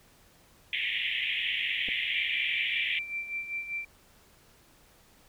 pink band-pass noise, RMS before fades -31 dBFS, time 0.73-2.99 s, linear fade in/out 2 ms, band 1900 to 3400 Hz, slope 96 dB/octave
clicks, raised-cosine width 2 ms, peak -33 / -29 dBFS, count 2, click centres 1.884 / 1.888 s
sine tone with tremolo, 2349 Hz, D7, in tune, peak -30 dBFS, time 2.14-3.85 s, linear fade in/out 5 ms, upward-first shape sine, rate 5.1 Hz, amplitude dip 65%
effects pink hiss -60 dBFS RMS until 5.28 s

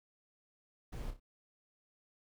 brown noise with echo, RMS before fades -41 dBFS, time 0.92-1.11 s, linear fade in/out 10 ms, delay 30 ms, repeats 3, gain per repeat -8 dB, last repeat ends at 1.2 s, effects none

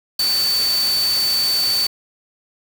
sine tone in noise, 4530 Hz, C#8, 37 cents sharp, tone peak -16 dBFS, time 0.19-1.87 s, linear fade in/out 5 ms, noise white, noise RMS -26 dBFS, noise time 0.19-1.87 s, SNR +7 dB, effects none

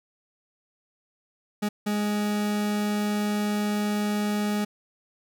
40% pulse tone bursts at uneven times, 208.1 Hz, G#3, 4 cents sharp, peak -23 dBFS, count 2, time 1.62-1.69 / 1.86-4.65 s, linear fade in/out 10 ms, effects none

